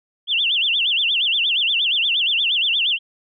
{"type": "tone with vibrato", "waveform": "sine", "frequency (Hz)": 3095, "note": "G7", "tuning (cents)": -23, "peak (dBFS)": -16, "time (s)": [0.27, 2.99], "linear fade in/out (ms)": 50, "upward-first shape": "sine", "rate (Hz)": 8.5, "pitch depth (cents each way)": 250, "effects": []}